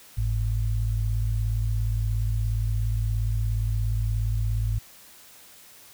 sine tone pair together, 50.94 / 108 Hz, G#1 / A2, -33 / -32 cents, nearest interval octave + minor second, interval 1301 cents, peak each -25 dBFS, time 0.17-4.79 s, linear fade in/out 10 ms, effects white hiss -50 dBFS RMS until 5.93 s

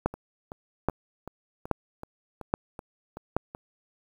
two click trains, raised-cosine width 1 ms, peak -9 / -24 dBFS, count 5 / 10, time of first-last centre 0.06-3.366 / 0.14-3.549 s, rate 1.21 / 2.64 Hz, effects 8-bit

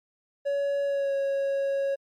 triangle tone with pitch glide, 563 to 551.4 Hz, C#5 to C#5, +27 to -9 cents, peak -22 dBFS, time 0.45-1.96 s, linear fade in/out 20 ms, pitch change -36 cents, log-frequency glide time 0.84-1.14 s, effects MP3 64 kbps

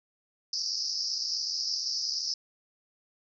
white band-pass noise, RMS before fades -32 dBFS, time 0.53-2.34 s, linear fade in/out 2 ms, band 4800 to 5500 Hz, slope 96 dB/octave, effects none

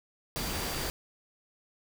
sine tone in noise, 4696 Hz, D8, 1 cent flat, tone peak -43 dBFS, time 0.36-0.9 s, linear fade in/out 0 ms, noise pink, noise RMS -34 dBFS, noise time 0.36-0.9 s, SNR -12 dB, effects none

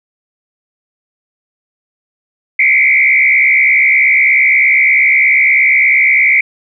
sine tone with frequency modulation, 2192 Hz, C#7, 20 cents flat, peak -6 dBFS, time 2.59-6.41 s, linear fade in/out 5 ms, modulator 68.4 Hz, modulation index 2.3, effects none

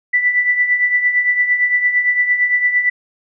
sine tone with tremolo, 1975.5 Hz, B6, in tune, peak -9 dBFS, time 0.13-2.9 s, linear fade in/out 10 ms, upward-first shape triangle, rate 8.8 Hz, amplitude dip 70%, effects none

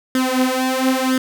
sawtooth tone with flanger, 258.8 Hz, C4, 19 cents flat, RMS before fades -18 dBFS, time 0.15-1.18 s, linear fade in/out 2 ms, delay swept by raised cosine 0.59 to 6.59 ms, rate 1 Hz, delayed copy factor +0.85, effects none

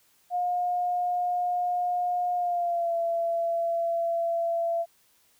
sine tone with pitch glide, 714 to 675.1 Hz, F5 to E5, +38 to +41 cents, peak -24 dBFS, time 0.3-4.86 s, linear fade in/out 50 ms, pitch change -97 cents, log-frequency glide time 2.35-2.95 s, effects white hiss -64 dBFS RMS until 5.39 s

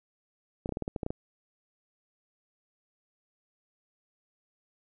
clicks, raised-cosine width 2 ms, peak -19 dBFS, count 10, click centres 0.659 / 0.692 / 0.723 / 0.771 / 0.823 / 0.879 / 0.962 / 1.032 / 1.064 / 1.105 s, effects none

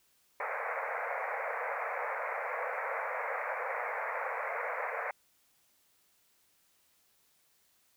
pink band-pass noise, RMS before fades -36 dBFS, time 0.4-5.11 s, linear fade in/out 2 ms, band 470 to 2300 Hz, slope 96 dB/octave, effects white hiss -70 dBFS RMS until 7.96 s

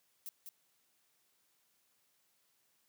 violet noise with echo, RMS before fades -44 dBFS, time 0.26-0.29 s, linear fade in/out 0 ms, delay 200 ms, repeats 1, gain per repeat -4 dB, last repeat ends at 0.49 s, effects white hiss -75 dBFS RMS until 2.88 s + high-pass 100 Hz 12 dB/octave

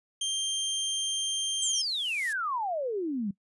sawtooth tone, 3170 Hz, G7, 19 cents sharp, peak -24 dBFS, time 0.21-1.82 s, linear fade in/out 5 ms
violet noise with exponential growth, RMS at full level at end -34 dBFS, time 0.99-2.33 s, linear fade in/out 5 ms, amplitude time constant 290 ms
sine exponential sweep, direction down, 8020 to 188.1 Hz, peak -28 dBFS, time 1.62-3.31 s, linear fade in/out 5 ms
effects noise-tail reverb RT60 0.1 s tail -20 dB re dry + resampled to 24000 Hz

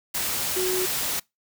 sine tone in noise, 369.4 Hz, F#4, 3 cents flat, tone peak -24 dBFS, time 0.56-0.86 s, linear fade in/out 10 ms, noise white, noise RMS -27 dBFS, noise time 0.14-1.2 s, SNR 0 dB, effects noise-tail reverb RT60 0.2 s tail -25 dB re dry

